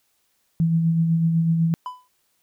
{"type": "tone with tremolo", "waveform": "sine", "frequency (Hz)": 164.7, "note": "E3", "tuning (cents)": -1, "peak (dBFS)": -15, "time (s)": [0.6, 1.74], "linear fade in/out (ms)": 0, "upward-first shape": "sine", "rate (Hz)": 8, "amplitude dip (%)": 35}
{"type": "tone with exponential decay", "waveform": "triangle", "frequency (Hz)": 1000, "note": "B5", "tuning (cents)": 21, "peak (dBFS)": -23, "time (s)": [1.86, 2.08], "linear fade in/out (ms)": 1, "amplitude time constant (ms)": 47}
{"effects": ["white hiss -68 dBFS RMS until 2.42 s"]}